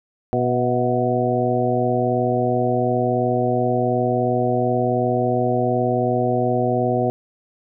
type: harmonic tone with a mistuned harmonic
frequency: 122.8 Hz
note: B2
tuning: 9 cents flat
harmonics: 1 / 2 / 3 / 4 / 5 / 6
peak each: -24 / -24 / -24 / -24 / -24 / -24 dBFS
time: 0.33-7.1 s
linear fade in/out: 0 ms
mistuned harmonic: 5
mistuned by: +66 cents
effects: none